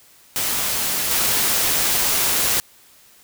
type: noise with level steps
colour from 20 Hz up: white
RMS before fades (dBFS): -22 / -19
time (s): 0.36-2.6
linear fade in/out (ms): 0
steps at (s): 1.11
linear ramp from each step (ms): 2
effects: white hiss -51 dBFS RMS until 3.23 s